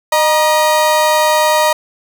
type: tone pair together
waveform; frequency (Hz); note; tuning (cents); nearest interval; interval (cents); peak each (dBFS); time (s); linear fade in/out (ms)
35% pulse; 613 / 949.3; D#5 / A#5; -26 / +31; minor sixth; 757; -11; 0.12-1.73; 5
effects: none